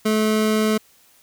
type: tone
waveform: 25% pulse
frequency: 216.2 Hz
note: A3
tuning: 30 cents flat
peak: -13 dBFS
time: 0.05-0.78 s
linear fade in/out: 10 ms
effects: white hiss -55 dBFS RMS until 1.22 s